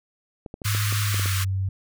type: clicks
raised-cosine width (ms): 2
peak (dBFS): -22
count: 8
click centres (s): 0.462 / 0.541 / 0.618 / 0.749 / 0.925 / 1.144 / 1.196 / 1.258
type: high-pass noise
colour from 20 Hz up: pink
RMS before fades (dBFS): -29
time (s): 0.64-1.45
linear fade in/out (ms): 20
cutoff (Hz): 1100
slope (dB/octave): 96
type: tone with pitch glide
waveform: sine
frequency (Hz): 103.83 to 95.76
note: G#2 to G2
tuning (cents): 0 to -40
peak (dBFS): -22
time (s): 0.65-1.69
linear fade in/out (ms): 5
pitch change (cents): -140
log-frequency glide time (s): 1.03-1.31
effects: none